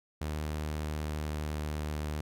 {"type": "tone with pitch glide", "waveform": "sawtooth", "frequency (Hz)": [76.3, 75.6], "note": ["D#2", "D#2"], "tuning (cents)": [-33, -49], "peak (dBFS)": -29, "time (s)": [0.21, 2.21], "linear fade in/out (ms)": 5, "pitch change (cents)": -16, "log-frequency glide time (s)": [0.8, 1.84], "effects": []}